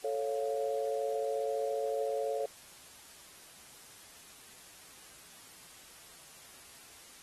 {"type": "chord", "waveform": "sine", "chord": "A augmented", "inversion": "none", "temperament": "equal", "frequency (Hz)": [440, 554.4, 698.5], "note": ["A4", "C#5", "E#5"], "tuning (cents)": [0, 0, 0], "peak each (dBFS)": [-34, -34, -39], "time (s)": [0.04, 2.46], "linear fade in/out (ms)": 5, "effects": ["white hiss -54 dBFS RMS until 7.22 s", "AAC 32 kbps"]}